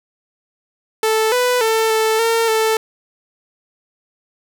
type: tone with pitch steps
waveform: sawtooth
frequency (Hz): 439.5 / 496.1 / 445.5 / 440.4 / 456.5 / 441.4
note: A4 / B4 / A4 / A4 / A#4 / A4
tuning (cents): -2 / +8 / +22 / +2 / -36 / +5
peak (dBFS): -10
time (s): 1.03-2.77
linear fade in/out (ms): 2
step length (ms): 290
effects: none